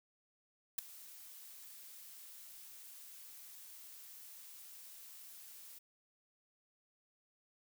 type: noise with ADSR envelope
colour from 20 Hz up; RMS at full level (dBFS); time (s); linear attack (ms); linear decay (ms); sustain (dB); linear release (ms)
blue; -33; 0.78-5.79; 8; 5; -21; 11
effects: none